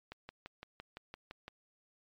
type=click train; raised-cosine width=0.3 ms; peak=-29 dBFS; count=9; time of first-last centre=0.12-1.481 s; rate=5.88 Hz; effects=MP3 48 kbps

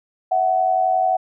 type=tone pair together; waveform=sine; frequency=656 / 747.3 Hz; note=E5 / F#5; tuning=-9 / +17 cents; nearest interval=major second; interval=226 cents; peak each=-22 / -16 dBFS; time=0.31-1.17 s; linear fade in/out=10 ms; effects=none

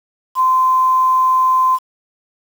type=tone with quantisation; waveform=sine; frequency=1033 Hz; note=C6; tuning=22 cents flat; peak=-10 dBFS; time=0.35-1.79 s; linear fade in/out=50 ms; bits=6; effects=none

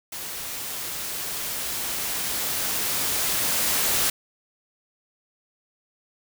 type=noise with level ramp; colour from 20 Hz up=white; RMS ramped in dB=-34 to -22 dBFS; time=0.12-4.1 s; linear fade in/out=5 ms; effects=none

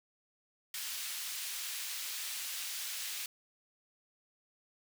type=high-pass noise; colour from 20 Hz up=pink; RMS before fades=-40 dBFS; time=0.74-3.26 s; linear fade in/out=2 ms; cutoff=2700 Hz; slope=12 dB/octave; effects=none

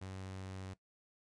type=tone; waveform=sawtooth; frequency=94.8 Hz; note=F#2; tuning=43 cents sharp; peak=-40 dBFS; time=0.01-0.74 s; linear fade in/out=10 ms; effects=noise-tail reverb RT60 0.1 s tail -17 dB re dry + resampled to 22050 Hz

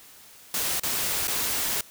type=noise with dropouts; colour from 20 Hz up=white; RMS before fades=-27 dBFS; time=0.54-1.81 s; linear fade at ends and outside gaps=2 ms; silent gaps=0.798-0.833 / 1.273-1.279 s; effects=white hiss -50 dBFS RMS until 1.9 s

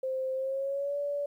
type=tone with pitch glide; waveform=sine; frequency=523.3 to 574 Hz; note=C5 to D5; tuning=0 to -40 cents; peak=-29 dBFS; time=0.03-1.26 s; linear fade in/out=5 ms; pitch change=+160 cents; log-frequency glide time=0.34-0.97 s; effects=11-bit

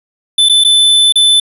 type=tone with dropouts; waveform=square; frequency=3516 Hz; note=A7; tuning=2 cents flat; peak=-6 dBFS; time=0.38-1.4 s; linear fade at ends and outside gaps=5 ms; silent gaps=0.488-0.495 / 0.639-0.647 / 1.124-1.156 s; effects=resampled to 32000 Hz

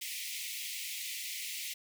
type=high-pass noise; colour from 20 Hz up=pink; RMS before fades=-40 dBFS; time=0.01-1.74 s; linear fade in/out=10 ms; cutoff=2000 Hz; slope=96 dB/octave; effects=none

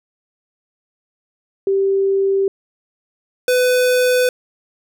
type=tone pair in turn; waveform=sine / square; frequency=390.6 / 500.6 Hz; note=G4 / B4; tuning=-6 / +23 cents; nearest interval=major third; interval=429 cents; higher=second; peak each=-13 dBFS; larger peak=neither; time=1.67-2.48 / 3.48-4.29 s; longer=neither; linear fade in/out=2 ms; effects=none

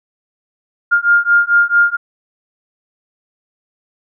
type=beating tone pair; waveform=sine; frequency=1406 / 1410.5 Hz; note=F6 / F6; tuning=+11 / +17 cents; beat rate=4.5 Hz; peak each=-12 dBFS; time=0.91-1.97 s; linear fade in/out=20 ms; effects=none

